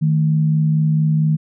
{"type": "tone pair together", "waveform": "sine", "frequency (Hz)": [155.56, 220], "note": ["D#3", "A3"], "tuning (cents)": [0, 0], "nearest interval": "tritone", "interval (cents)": 600, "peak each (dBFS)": [-13, -24], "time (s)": [0.01, 1.37], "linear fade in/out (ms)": 20, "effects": []}